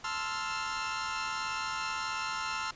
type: chord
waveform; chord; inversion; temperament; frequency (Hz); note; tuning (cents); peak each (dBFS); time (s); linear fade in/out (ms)
sawtooth; F major seventh; first; equal; 880 / 1046.5 / 1318.5 / 1396.9; A5 / C6 / E6 / F6; 0 / 0 / 0 / 0; -36 / -35 / -34 / -34; 0.04-2.71; 5
effects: pink hiss -54 dBFS RMS until 2.75 s + resampled to 16000 Hz